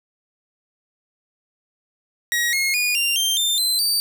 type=tone with pitch steps; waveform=sawtooth; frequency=1900 / 2157 / 2450 / 2782 / 3159 / 3587 / 4073 / 4625 Hz; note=A#6 / C#7 / D#7 / F7 / G7 / A7 / C8 / D8; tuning=+33 / -48 / -27 / -7 / +13 / +33 / -47 / -27 cents; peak=-15 dBFS; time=2.32-4 s; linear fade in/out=0 ms; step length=210 ms; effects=none